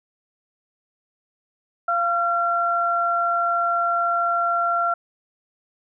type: tone pair together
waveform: sine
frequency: 691 / 1366.9 Hz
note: F5 / F6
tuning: -19 / -38 cents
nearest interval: octave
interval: 1181 cents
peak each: -23 / -20 dBFS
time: 1.88-4.94 s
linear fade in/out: 5 ms
effects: none

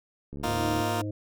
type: click train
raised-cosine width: 3 ms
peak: -27 dBFS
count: 35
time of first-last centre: 0.33-0.808 s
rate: 71.2 Hz
type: chord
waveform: 15% pulse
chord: Bb suspended fourth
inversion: none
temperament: just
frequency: 233.1 / 310.8 / 349.6 Hz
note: Bb3 / Eb4 / F4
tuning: 0 / -2 / +2 cents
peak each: -26 dBFS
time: 0.43-1.02 s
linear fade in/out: 10 ms
type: harmonic tone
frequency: 104.4 Hz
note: G#2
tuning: 10 cents sharp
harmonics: 1 / 3 / 5 / 6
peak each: -32 / -33 / -41 / -47 dBFS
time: 0.47-1.11 s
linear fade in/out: 5 ms
effects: none

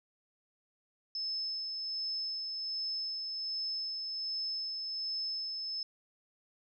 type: tone with tremolo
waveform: sine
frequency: 5230 Hz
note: E8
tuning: 15 cents flat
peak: -33 dBFS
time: 1.15-5.83 s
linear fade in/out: 2 ms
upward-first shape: sine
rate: 1.3 Hz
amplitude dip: 30%
effects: none

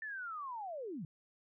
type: linear sweep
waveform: sine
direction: down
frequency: 1794 to 135.1 Hz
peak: -40 dBFS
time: 0.02-1.05 s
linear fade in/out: 2 ms
effects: none

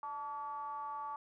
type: ring-modulated tone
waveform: triangle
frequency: 134.4 Hz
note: C3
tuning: 47 cents sharp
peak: -34 dBFS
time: 0.03-1.16 s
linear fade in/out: 2 ms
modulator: 1010 Hz
effects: none

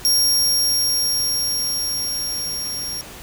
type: tone with level ramp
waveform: sawtooth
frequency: 5580 Hz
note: F8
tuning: 2 cents flat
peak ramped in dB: -11 to -23 dBFS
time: 0.05-3.01 s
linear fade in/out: 0 ms
effects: pink hiss -38 dBFS RMS until 3.22 s

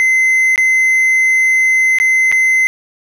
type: tone with dropouts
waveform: triangle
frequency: 2057 Hz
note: C7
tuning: 30 cents flat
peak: -7 dBFS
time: 0-2.67 s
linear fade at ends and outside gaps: 0 ms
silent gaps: 0.559-0.578 / 1.986-2 / 2.316-2.324 s
effects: none

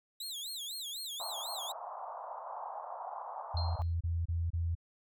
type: tone with vibrato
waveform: sawtooth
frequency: 3731 Hz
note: A#7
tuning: 1 cent sharp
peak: -36 dBFS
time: 0.2-1.72 s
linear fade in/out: 5 ms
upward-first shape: sine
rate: 4 Hz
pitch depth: 240 cents each way
type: band-pass noise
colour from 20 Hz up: pink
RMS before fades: -43 dBFS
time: 1.2-3.82 s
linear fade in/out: 0 ms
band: 650 to 1100 Hz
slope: 48 dB/octave
type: tone bursts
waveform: sine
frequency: 84.1 Hz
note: E2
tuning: 35 cents sharp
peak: -30 dBFS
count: 5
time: 3.54-4.752 s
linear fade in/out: 10 ms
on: 220 ms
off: 28 ms
type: tone with exponential decay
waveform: sine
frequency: 4186 Hz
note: C8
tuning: in tune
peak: -36 dBFS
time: 3.57-3.94 s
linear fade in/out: 1 ms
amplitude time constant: 79 ms
effects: none

